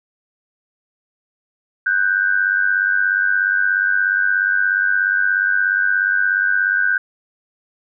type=tone pair together; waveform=sine; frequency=1485 / 1581.9 Hz; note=F#6 / G6; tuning=+6 / +15 cents; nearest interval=minor second; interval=109 cents; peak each=-17 dBFS; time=1.86-6.98 s; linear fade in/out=5 ms; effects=none